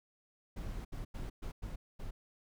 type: noise bursts at uneven times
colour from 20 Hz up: brown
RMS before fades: -41 dBFS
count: 6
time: 0.56-0.85 / 0.92-1.05 / 1.14-1.3 / 1.42-1.52 / 1.62-1.76 / 1.99-2.11 s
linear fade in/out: 10 ms
effects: none